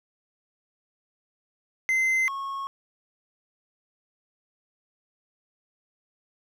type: tone pair in turn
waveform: triangle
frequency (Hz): 2067 / 1095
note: C7 / C#6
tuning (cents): -22 / -22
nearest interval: major seventh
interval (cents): 1100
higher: first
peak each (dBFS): -19 / -28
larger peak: first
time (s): 1.89-2.28 / 2.28-2.67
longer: neither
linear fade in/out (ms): 0
effects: none